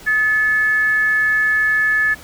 sine tone with frequency modulation, 1726 Hz, A6, 34 cents flat, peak -13 dBFS, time 0.06-2.15 s, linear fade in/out 20 ms, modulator 465 Hz, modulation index 0.3, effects pink hiss -40 dBFS RMS until 2.23 s

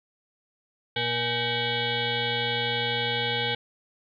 sine tone with frequency modulation, 1900 Hz, A#6, 33 cents sharp, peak -24 dBFS, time 0.96-3.55 s, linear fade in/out 5 ms, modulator 356 Hz, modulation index 5.1, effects 11-bit

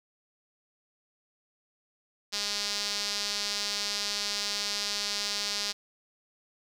sawtooth tone with band-pass filter, 204.6 Hz, G#3, 26 cents flat, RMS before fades -32 dBFS, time 2.32-5.73 s, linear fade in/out 20 ms, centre 4800 Hz, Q 2.7, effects 9-bit

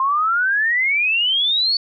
sine exponential sweep, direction up, 1046.5 to 4514 Hz, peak -15 dBFS, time 0-1.77 s, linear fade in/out 2 ms, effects none

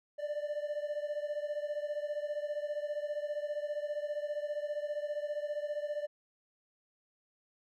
triangle beating tone pair, 587.3 / 602.3 Hz, D5 / D5, 0 / +44 cents, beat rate 15 Hz, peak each -34 / -37 dBFS, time 0.18-6.07 s, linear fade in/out 20 ms, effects none

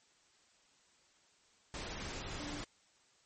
sine tone in noise, 293.7 Hz, D4, in tune, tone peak -44 dBFS, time 2.4-2.61 s, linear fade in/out 0 ms, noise pink, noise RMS -43 dBFS, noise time 1.74-2.64 s, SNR -4 dB, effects white hiss -69 dBFS RMS until 3.25 s + MP3 32 kbps

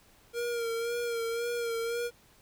square tone with vibrato, 467.6 Hz, A#4, 5 cents sharp, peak -31 dBFS, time 0.33-2.11 s, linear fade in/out 50 ms, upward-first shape sine, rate 1.9 Hz, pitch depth 37 cents each way, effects pink hiss -61 dBFS RMS until 2.41 s

